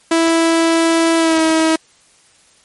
sawtooth tone with pitch glide, 329.6 to 320.6 Hz, E4 to E4, 0 to -48 cents, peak -7 dBFS, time 0.11-1.76 s, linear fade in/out 5 ms, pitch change -48 cents, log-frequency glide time 1.17-1.4 s, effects white hiss -51 dBFS RMS until 2.64 s + MP3 48 kbps

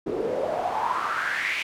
pink noise with band-pass filter sweep, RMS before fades -27 dBFS, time 0.06-1.63 s, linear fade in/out 10 ms, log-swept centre 350 to 2500 Hz, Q 5.7, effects none

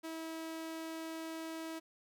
sawtooth tone, 323.6 Hz, E4, 32 cents flat, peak -37 dBFS, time 0.03-1.8 s, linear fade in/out 20 ms, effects none

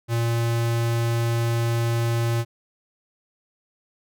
square tone, 116.6 Hz, A#2, 1 cent sharp, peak -21 dBFS, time 0.08-2.45 s, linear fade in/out 50 ms, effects none

